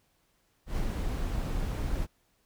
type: noise with ADSR envelope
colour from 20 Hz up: brown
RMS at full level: -29 dBFS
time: 0.66-2.07 s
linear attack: 110 ms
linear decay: 75 ms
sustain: -2 dB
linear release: 36 ms
effects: pink hiss -71 dBFS RMS until 2.45 s